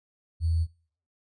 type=tone with sample-and-hold; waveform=sine; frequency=82.41 Hz; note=E2; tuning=in tune; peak=-22 dBFS; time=0.4-0.67 s; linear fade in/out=50 ms; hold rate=4410 Hz; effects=noise-tail reverb RT60 0.5 s tail -23 dB re dry + resampled to 22050 Hz